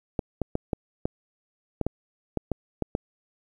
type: clicks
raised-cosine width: 2 ms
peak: -12 dBFS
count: 11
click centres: 0.192 / 0.417 / 0.554 / 0.732 / 1.055 / 1.813 / 1.866 / 2.373 / 2.517 / 2.823 / 2.951 s
effects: 9-bit